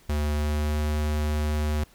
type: tone with pitch glide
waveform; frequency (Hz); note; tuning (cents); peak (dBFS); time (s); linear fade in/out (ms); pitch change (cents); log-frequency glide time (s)
square; 74.4 to 75.44; D2 to D2; +23 to +47; -24; 0.09-1.84; 5; +24; 0.25-0.85
effects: pink hiss -57 dBFS RMS until 1.94 s